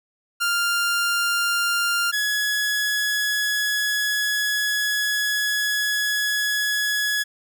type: tone pair in turn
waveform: sawtooth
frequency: 1396.9 / 1686.4 Hz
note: F6 / G#6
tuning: 0 / +26 cents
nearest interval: minor third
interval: 326 cents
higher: second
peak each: -16 / -17 dBFS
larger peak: first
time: 0.4-2.12 / 2.12-7.24 s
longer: second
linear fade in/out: 20 ms
effects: none